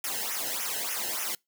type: noise with flanger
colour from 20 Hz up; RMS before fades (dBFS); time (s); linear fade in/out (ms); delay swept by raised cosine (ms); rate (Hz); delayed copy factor
white; -32; 0.04-1.35; 2; 0.23 to 0.88; 3.4; -0.95
effects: noise-tail reverb RT60 0.2 s tail -26 dB re dry